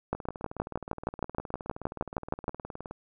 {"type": "two click trains", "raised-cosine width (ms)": 1, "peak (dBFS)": [-24, -14], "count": [54, 16], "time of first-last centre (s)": [[0.15, 2.91], [0.13, 2.481]], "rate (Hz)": [19.2, 6.38], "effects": []}